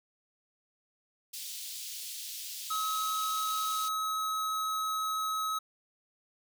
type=high-pass noise; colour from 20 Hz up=pink; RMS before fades=-41 dBFS; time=1.33-3.89 s; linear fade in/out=10 ms; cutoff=3300 Hz; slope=24 dB/octave
type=tone; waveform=square; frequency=1281 Hz; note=E6; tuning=50 cents flat; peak=-31 dBFS; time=2.7-5.59 s; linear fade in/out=10 ms
effects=none